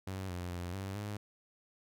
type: tone with pitch steps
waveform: sawtooth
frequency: 95.3 / 88.9 / 88 / 96.9 / 103.5 Hz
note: G2 / F2 / F2 / G2 / G#2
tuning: -48 / +31 / +14 / -20 / -5 cents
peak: -34 dBFS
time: 0.07-1.17 s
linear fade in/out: 5 ms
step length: 220 ms
effects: none